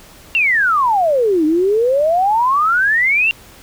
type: exponential two-way sweep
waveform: sine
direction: down then up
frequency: 2794 to 300.1 to 2794 Hz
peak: -11 dBFS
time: 0.35-3.31 s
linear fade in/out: 0 ms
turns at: 1.45 s
effects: pink hiss -42 dBFS RMS until 3.62 s